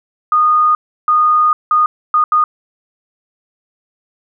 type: tone bursts at uneven times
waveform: sine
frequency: 1230 Hz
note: D#6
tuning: 20 cents flat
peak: -8 dBFS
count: 5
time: 0.32-0.75 / 1.08-1.53 / 1.71-1.86 / 2.14-2.24 / 2.32-2.44 s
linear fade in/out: 2 ms
effects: none